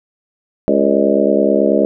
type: harmonic tone with a mistuned harmonic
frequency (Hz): 69.3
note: C#2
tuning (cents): 0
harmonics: 3 / 4 / 5 / 6 / 7 / 8 / 9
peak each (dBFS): -18 / -18 / -18 / -18 / -18 / -18 / -18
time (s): 0.68-1.85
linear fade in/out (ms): 0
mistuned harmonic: 8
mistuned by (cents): +53
effects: none